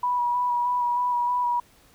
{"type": "tone with vibrato", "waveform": "sine", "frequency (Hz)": 975, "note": "B5", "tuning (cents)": -23, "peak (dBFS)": -21, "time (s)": [0.03, 1.6], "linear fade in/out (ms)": 5, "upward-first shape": "square", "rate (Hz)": 3.2, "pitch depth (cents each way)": 17, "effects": ["pink hiss -57 dBFS RMS until 1.94 s"]}